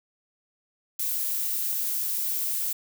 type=noise; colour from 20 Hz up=violet; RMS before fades=-28 dBFS; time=0.99-2.73 s; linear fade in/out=5 ms; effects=none